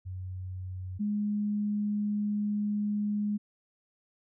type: tone pair in turn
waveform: sine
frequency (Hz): 92.5 / 207.7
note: F#2 / G#3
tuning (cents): 0 / 0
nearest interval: octave + major second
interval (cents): 1400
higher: second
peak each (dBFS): -35 / -27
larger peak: second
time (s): 0.05-0.99 / 0.99-3.38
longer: second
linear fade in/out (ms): 20
effects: none